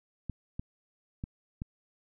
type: clicks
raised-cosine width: 5 ms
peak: -23 dBFS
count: 4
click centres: 0.297 / 0.595 / 1.239 / 1.619 s
effects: none